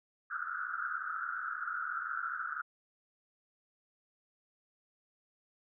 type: band-pass noise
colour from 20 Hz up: pink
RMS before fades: -38 dBFS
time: 0.3-2.62 s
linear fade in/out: 10 ms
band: 1300 to 1500 Hz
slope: 96 dB/octave
effects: none